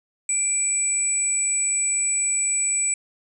sine tone pair together, 2349 / 7901 Hz, D7 / B8, 0 / 0 cents, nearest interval octave + major sixth, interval 2100 cents, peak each -30 / -20 dBFS, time 0.29-2.94 s, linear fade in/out 2 ms, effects none

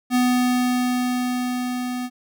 square tone with level ramp, 248.9 Hz, B3, 14 cents sharp, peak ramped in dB -16 to -26 dBFS, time 0.1-2.1 s, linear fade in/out 50 ms, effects none

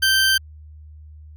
20% pulse tone, 1559 Hz, G6, 10 cents flat, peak -10 dBFS, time 0.02-0.38 s, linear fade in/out 10 ms, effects added 76 Hz sine -39 dBFS peak until 1.36 s

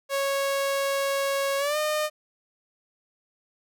sawtooth tone with pitch glide, 552 to 609 Hz, C#5 to D#5, -7 to -37 cents, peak -20 dBFS, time 0.09-2.1 s, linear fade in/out 50 ms, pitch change +170 cents, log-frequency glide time 1.58-1.77 s, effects none

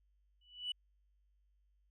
sine tone with exponential growth, 2960 Hz, F#7, in tune, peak -32 dBFS, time 0.41-0.72 s, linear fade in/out 5 ms, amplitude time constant 67 ms, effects tanh soft clip ceiling -32 dBFS + added 50 Hz sine -70 dBFS peak until 1.9 s

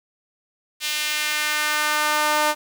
sawtooth tone with high-pass filter sweep, 301.6 Hz, D4, 46 cents sharp, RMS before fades -22 dBFS, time 0.8-2.55 s, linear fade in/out 50 ms, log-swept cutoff 3000 to 780 Hz, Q 1.4, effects 7-bit

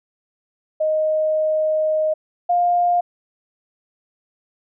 sine tone pair in turn, 622.3 / 704.4 Hz, D#5 / F5, 0 / +15 cents, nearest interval major second, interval 215 cents, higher second, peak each -16 / -14 dBFS, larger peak second, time 0.8-2.14 / 2.49-3.01 s, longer first, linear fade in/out 10 ms, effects none

